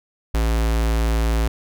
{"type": "tone with notch filter", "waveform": "square", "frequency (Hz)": 56, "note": "A1", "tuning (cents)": 31, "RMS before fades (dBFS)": -19, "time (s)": [0.34, 1.48], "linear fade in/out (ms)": 5, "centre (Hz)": 120, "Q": 1.2, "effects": []}